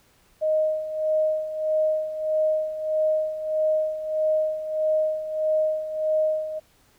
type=tone with tremolo; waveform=sine; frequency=622.3 Hz; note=D#5; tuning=in tune; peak=-18 dBFS; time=0.41-6.6 s; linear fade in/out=20 ms; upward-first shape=sine; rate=1.6 Hz; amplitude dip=70%; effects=pink hiss -60 dBFS RMS until 6.98 s